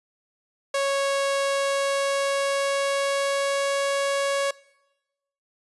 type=tone with pitch glide; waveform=sawtooth; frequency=553 to 556.5 Hz; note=C#5 to C#5; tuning=-4 to +7 cents; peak=-18 dBFS; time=0.74-4.51 s; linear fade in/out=5 ms; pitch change=+11 cents; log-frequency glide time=1.4-3.78 s; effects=noise-tail reverb RT60 1.0 s tail -23 dB re dry + resampled to 24000 Hz